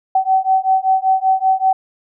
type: beating tone pair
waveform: sine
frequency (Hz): 759 / 764.2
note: F#5 / G5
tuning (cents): +44 / -44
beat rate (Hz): 5.2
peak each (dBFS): -15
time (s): 0.15-1.73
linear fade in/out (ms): 5
effects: none